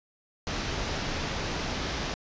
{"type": "low-pass noise", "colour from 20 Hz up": "pink", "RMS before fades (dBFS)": -32, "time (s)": [0.47, 2.14], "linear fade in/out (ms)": 0, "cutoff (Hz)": 6300, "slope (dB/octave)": 48, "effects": ["resampled to 16000 Hz"]}